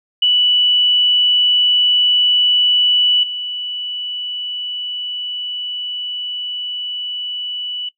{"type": "tone with level steps", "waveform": "sine", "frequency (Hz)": 2960, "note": "F#7", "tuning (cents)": 0, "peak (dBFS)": [-10, -21], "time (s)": [0.22, 7.89], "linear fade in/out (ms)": 5, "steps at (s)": 3.23, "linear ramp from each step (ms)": 5, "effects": ["noise-tail reverb RT60 0.1 s tail -19 dB re dry"]}